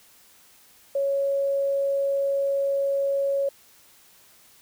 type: tone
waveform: sine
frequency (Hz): 554.4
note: C#5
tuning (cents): 0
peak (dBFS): -21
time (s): 0.95-3.49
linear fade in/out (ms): 5
effects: white hiss -55 dBFS RMS until 4.61 s

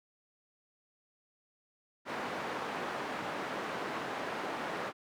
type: band-pass noise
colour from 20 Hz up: white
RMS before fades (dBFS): -38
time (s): 2.05-4.93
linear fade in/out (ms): 50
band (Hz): 200 to 1300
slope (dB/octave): 12
effects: none

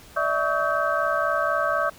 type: tone cluster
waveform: sine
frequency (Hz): 590 / 654 / 1125 / 1279 / 1555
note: D5 / E5 / C#6 / D#6 / G6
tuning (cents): +8 / -14 / +25 / +47 / -14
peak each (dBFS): -27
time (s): 0.16-1.9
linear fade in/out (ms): 10
effects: pink hiss -48 dBFS RMS until 1.98 s

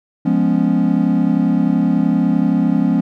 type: chord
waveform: triangle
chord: C# dominant seventh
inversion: first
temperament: equal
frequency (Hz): 174.61 / 207.7 / 246.9 / 277.2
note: E#3 / G#3 / B3 / C#4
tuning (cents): 0 / 0 / 0 / 0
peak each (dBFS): -16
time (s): 0.25-3.01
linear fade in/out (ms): 10
effects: none

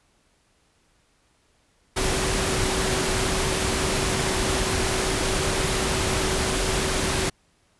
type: tone in noise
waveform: sine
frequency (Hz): 379.3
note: F#4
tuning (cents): +43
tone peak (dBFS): -30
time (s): 1.96-7.3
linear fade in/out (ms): 10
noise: pink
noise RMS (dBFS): -24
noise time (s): 1.96-7.3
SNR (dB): -9
effects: pink hiss -64 dBFS RMS until 7.79 s + resampled to 24000 Hz

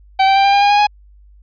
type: tone with pitch steps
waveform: 45% pulse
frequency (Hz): 770 / 778.5 / 787.1 / 795.8 / 804.6 / 813.4 / 822.4 / 831.5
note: G5 / G5 / G5 / G5 / G5 / G#5 / G#5 / G#5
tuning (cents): -31 / -12 / +7 / +26 / +45 / -36 / -17 / +2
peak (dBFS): -9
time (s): 0.19-0.87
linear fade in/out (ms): 10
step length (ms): 85
effects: added 50 Hz sine -42 dBFS peak until 1.42 s + resampled to 11025 Hz

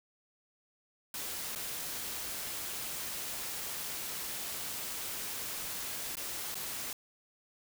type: noise with dropouts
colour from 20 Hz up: white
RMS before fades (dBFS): -39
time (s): 1.14-6.93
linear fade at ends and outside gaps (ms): 2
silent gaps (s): 1.551-1.558 / 6.155-6.169 / 6.545-6.553
effects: none

